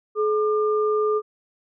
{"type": "tone pair together", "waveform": "sine", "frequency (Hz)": [426.8, 1200], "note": ["G#4", "D6"], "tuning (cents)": [47, 37], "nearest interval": "octave + tritone", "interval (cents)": 1790, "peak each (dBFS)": [-19, -26], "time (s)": [0.15, 1.22], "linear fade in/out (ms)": 50, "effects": []}